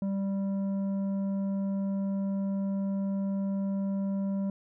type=tone with tanh clipping; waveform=sine; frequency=196 Hz; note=G3; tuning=in tune; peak=-29 dBFS; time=0.02-4.5 s; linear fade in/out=2 ms; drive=8 dB; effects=none